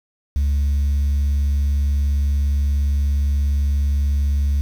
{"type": "tone", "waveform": "sine", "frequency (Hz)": 70.7, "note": "C#2", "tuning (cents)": 35, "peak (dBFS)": -13, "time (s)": [0.36, 4.61], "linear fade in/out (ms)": 0, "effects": ["tanh soft clip ceiling -14 dBFS", "7-bit"]}